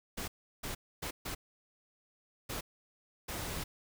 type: noise bursts at uneven times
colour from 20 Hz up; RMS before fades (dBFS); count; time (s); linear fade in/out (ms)
pink; -39; 6; 0.17-0.28 / 0.63-0.75 / 1.02-1.11 / 1.25-1.35 / 2.49-2.61 / 3.28-3.64; 10
effects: none